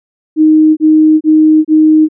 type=tone bursts; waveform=sine; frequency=311.1 Hz; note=D#4; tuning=in tune; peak=-3 dBFS; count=4; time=0.36-2.087 s; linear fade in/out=50 ms; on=410 ms; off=29 ms; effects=none